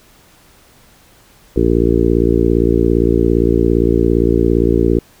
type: harmonic tone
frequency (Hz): 57.5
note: A#1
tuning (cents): -23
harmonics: 1 / 2 / 3 / 4 / 5 / 6 / 7 / 8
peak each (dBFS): -17 / -20 / -21 / -21 / -18 / -16 / -17 / -21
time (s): 1.56-4.99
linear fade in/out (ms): 5
effects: pink hiss -48 dBFS RMS until 5.2 s